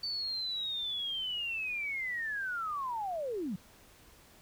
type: linear sweep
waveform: sine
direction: down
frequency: 4561 to 164.81 Hz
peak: -33 dBFS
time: 0.03-3.56 s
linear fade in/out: 5 ms
effects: pink hiss -59 dBFS RMS until 4.41 s